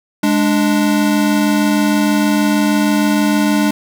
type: tone pair together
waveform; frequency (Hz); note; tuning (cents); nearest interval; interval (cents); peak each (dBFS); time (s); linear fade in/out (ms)
square; 207.7 / 294.1; G#3 / D4; 0 / +3; tritone; 603; -15; 0.23-3.71; 5
effects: none